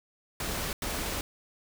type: noise bursts at uneven times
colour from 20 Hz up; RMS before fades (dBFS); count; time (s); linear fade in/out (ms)
pink; -33; 2; 0.4-0.73 / 0.82-1.21; 2
effects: none